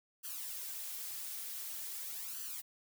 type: noise with flanger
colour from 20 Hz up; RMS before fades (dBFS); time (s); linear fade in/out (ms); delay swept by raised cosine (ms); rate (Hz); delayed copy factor
blue; -43; 0.23-2.62; 20; 0.66 to 5.36; 0.46; +0.75
effects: none